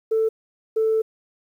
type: tone pair in turn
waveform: sine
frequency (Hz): 443.3 / 441.6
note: A4 / A4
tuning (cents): +13 / +6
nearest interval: unison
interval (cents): 7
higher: first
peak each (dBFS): -16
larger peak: neither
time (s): 0.11-0.29 / 0.76-1.02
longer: second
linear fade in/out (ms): 10
effects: tanh soft clip ceiling -13 dBFS + 9-bit